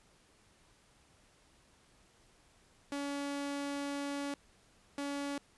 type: tone bursts at uneven times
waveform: sawtooth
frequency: 283.2 Hz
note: C#4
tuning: 37 cents sharp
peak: -32 dBFS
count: 2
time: 2.92-4.34 / 4.98-5.38 s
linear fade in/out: 2 ms
effects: pink hiss -66 dBFS RMS until 5.57 s + resampled to 24000 Hz